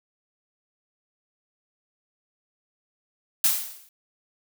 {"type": "noise with exponential decay", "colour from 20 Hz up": "blue", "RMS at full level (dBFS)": -17, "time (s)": [3.44, 3.89], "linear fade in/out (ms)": 2, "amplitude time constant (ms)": 97, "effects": []}